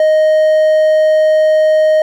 triangle tone, 622.3 Hz, D#5, in tune, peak -5 dBFS, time 0-2.02 s, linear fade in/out 2 ms, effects none

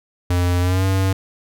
square tone with pitch glide, 88.7 to 95.62 Hz, F2 to G2, +27 to -43 cents, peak -16 dBFS, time 0.3-1.13 s, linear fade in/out 5 ms, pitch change +130 cents, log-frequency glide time 0.6-0.85 s, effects none

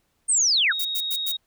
sine linear sweep, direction down, 8850 to 1212 Hz, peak -17 dBFS, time 0.28-0.73 s, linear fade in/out 20 ms
sine tone, 3762 Hz, A#7, 15 cents sharp, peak -25 dBFS, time 0.71-1.37 s, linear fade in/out 10 ms
violet noise bursts, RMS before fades -28 dBFS, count 4, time 0.79-1.321 s, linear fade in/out 10 ms, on 60 ms, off 97 ms
effects pink hiss -70 dBFS RMS until 1.46 s

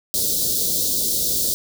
white band-stop noise, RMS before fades -21 dBFS, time 0.14-1.54 s, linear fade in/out 0 ms, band 570 to 3700 Hz, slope 48 dB/octave, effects none

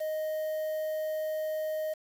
triangle tone with quantisation, 622.3 Hz, D#5, in tune, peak -28 dBFS, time 0-1.94 s, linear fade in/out 10 ms, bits 8, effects none

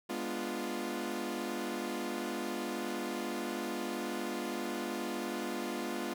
sawtooth chord, G# diminished seventh, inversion none, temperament equal with one note detuned, 207.7 / 246.9 / 296.6 / 349.2 Hz, G#3 / B3 / D4 / F4, 0 / 0 / +17 / 0 cents, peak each -38 / -36 / -39 / -35 dBFS, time 0.09-6.14 s, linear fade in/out 10 ms, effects none

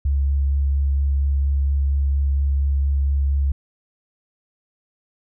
sine tone with vibrato, 69.5 Hz, C#2, 5 cents sharp, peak -16 dBFS, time 0.05-3.52 s, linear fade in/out 5 ms, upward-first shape sine, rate 4.3 Hz, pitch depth 12 cents each way, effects none

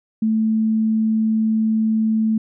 sine tone, 220 Hz, A3, in tune, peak -15 dBFS, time 0.22-2.38 s, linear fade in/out 5 ms, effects none

